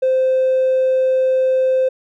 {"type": "tone with hard clipping", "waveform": "sine", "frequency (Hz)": 520, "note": "C5", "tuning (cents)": -11, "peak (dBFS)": -13, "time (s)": [0.02, 1.89], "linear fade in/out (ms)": 10, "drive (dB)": 1, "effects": []}